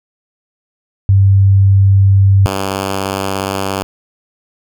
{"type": "tone pair in turn", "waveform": ["sine", "5% pulse"], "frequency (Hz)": [97.8, 97.07], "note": ["G2", "G2"], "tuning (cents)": [-4, -16], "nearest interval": "unison", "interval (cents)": 12, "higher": "first", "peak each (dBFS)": -5, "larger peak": "neither", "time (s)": [[1.09, 2.46], [2.46, 3.83]], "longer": "neither", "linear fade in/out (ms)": 0, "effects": []}